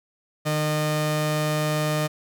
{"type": "tone pair together", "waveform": "sawtooth", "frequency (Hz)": [152.5, 305], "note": ["D#3", "D#4"], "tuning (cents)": [-34, -34], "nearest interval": "octave", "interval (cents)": 1200, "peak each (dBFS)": [-19, -20], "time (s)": [0.45, 2.08], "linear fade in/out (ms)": 20, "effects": []}